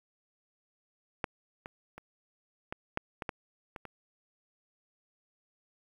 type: clicks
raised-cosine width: 0.5 ms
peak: -15 / -26 / -30 / -21 / -15 / -21 / -18 / -26 / -28 dBFS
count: 9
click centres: 1.242 / 1.659 / 1.98 / 2.725 / 2.974 / 3.222 / 3.292 / 3.762 / 3.853 s
effects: 9-bit